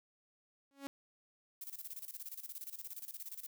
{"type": "tone with exponential growth", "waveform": "sawtooth", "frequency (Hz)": 277.2, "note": "C#4", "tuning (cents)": 0, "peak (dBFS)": -35, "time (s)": [0.71, 0.87], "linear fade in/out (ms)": 0, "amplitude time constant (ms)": 34}
{"type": "noise with tremolo", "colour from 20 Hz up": "violet", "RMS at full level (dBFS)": -45, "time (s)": [1.61, 3.47], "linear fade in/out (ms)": 5, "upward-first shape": "square", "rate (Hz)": 17, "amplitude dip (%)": 80}
{"effects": []}